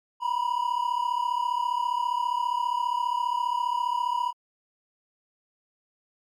triangle tone pair together, 956 / 990.9 Hz, A#5 / B5, +43 / +5 cents, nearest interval minor second, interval 62 cents, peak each -25 dBFS, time 0.2-4.33 s, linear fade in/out 50 ms, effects MP3 96 kbps

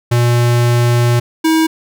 square tone pair in turn, 120 / 320.4 Hz, B2 / E4, -49 / -49 cents, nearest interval octave + perfect fourth, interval 1700 cents, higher second, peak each -10 dBFS, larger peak neither, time 0.11-1.2 / 1.44-1.67 s, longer first, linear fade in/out 10 ms, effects none

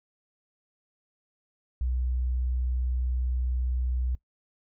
sine tone, 62.4 Hz, B1, 19 cents sharp, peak -25 dBFS, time 1.81-4.15 s, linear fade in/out 0 ms, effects noise-tail reverb RT60 0.1 s tail -19 dB re dry

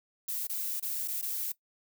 violet noise with dropouts, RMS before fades -34 dBFS, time 0.28-1.52 s, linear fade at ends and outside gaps 5 ms, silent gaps 0.47-0.495 / 0.799-0.825 / 1.077-1.082 / 1.215-1.225 s, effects noise-tail reverb RT60 0.1 s tail -19 dB re dry

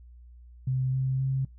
sine tone with pitch steps, 130 / 131.74 / 133.5 Hz, C3 / C3 / C3, -11 / +12 / +35 cents, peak -24 dBFS, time 0.67-1.45 s, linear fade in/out 5 ms, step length 260 ms, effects noise-tail reverb RT60 0.2 s tail -24 dB re dry + added 60 Hz sine -47 dBFS peak until 1.58 s

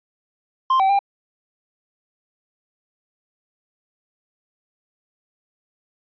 triangle tone with pitch steps, 1050 / 771 / 797 Hz, C6 / G5 / G5, +6 / -29 / +28 cents, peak -12 dBFS, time 0.7-0.991 s, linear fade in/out 5 ms, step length 97 ms, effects resampled to 11025 Hz

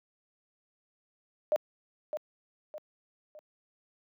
sine tone with echo, 608 Hz, D#5, 40 cents flat, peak -22 dBFS, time 1.52-1.56 s, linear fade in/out 0 ms, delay 610 ms, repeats 3, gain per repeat -8 dB, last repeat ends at 3.39 s, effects high-pass 400 Hz 12 dB/octave

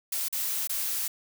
blue noise with dropouts, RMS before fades -30 dBFS, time 0.12-1.08 s, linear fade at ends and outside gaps 5 ms, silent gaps 0.285-0.326 / 0.674-0.694 s, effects none

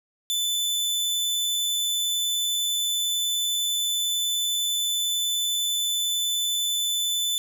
sawtooth tone, 3509 Hz, A7, 5 cents flat, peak -20 dBFS, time 0.3-7.38 s, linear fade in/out 0 ms, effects 10-bit

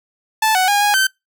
sawtooth tone with pitch steps, 875 / 745 / 816 / 825 / 1544 Hz, A5 / F#5 / G#5 / G#5 / G6, -10 / +12 / -31 / -12 / -27 cents, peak -9 dBFS, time 0.42-1.07 s, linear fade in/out 5 ms, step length 130 ms, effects noise-tail reverb RT60 0.2 s tail -26 dB re dry

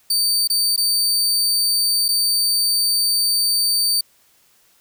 sawtooth tone with dropouts, 4600 Hz, D8, 37 cents flat, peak -13 dBFS, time 0.1-4.01 s, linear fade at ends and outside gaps 5 ms, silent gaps 0.475-0.499 / 0.763-0.776 / 2.083-2.087 s, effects white hiss -57 dBFS RMS until 4.8 s

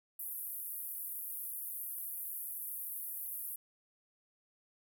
pink band-pass noise, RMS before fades -42 dBFS, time 0.19-3.56 s, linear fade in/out 5 ms, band 11000 to 16000 Hz, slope 48 dB/octave, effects none

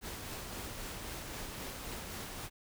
pink noise with tremolo, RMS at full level -42 dBFS, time 0.01-2.5 s, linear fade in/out 50 ms, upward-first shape sine, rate 3.8 Hz, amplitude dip 25%, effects none

